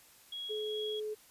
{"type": "tone with tremolo", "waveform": "sine", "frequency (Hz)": 3316, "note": "G#7", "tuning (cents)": -3, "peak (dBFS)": -38, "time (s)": [0.32, 1], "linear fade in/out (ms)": 5, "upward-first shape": "sine", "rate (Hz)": 2.4, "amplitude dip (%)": 25}
{"type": "tone", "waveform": "sine", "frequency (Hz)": 427, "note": "G#4", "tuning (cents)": 48, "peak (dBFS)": -35, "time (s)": [0.49, 1.15], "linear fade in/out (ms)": 20}
{"effects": ["white hiss -60 dBFS RMS until 1.3 s", "resampled to 32000 Hz"]}